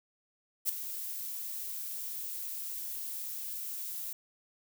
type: noise with ADSR envelope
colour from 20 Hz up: violet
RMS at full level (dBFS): -27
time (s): 0.65-4.13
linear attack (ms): 41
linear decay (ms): 6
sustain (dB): -12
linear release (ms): 3
effects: none